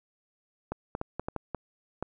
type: clicks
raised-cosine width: 1 ms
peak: -18 dBFS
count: 8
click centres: 0.72 / 0.951 / 1.014 / 1.196 / 1.285 / 1.363 / 1.547 / 2.026 s
effects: none